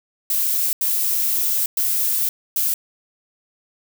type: noise bursts at uneven times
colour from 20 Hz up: violet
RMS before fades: -20 dBFS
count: 4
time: 0.3-0.73 / 0.81-1.66 / 1.77-2.29 / 2.56-2.74 s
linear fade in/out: 2 ms
effects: none